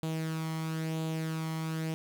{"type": "tone with flanger", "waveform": "sawtooth", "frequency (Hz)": 160.1, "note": "D#3", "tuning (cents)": 50, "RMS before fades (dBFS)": -34, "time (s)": [0.03, 1.94], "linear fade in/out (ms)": 0, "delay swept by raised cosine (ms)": [0.27, 0.96], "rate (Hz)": 1, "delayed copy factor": 0.5, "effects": []}